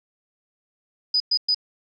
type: tone bursts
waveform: sine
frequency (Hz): 4975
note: D#8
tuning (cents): -1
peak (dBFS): -17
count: 3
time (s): 1.14-1.546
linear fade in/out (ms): 5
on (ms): 62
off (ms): 110
effects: none